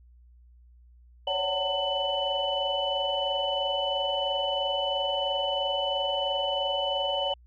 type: tone cluster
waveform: sine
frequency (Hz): 543 / 566 / 751 / 903 / 2993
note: C#5 / C#5 / F#5 / A5 / F#7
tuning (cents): -36 / +36 / +26 / +45 / +19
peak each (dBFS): -37 / -30 / -33 / -34 / -29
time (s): 1.27-7.34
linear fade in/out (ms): 5
effects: tanh soft clip ceiling -14 dBFS + added 60 Hz sine -52 dBFS peak until 7.46 s